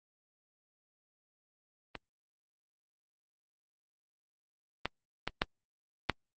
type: clicks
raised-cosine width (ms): 0.3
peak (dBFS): -23 / -14 / -15 / -10 / -9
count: 5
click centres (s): 1.953 / 4.856 / 5.276 / 5.419 / 6.097
effects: Opus 24 kbps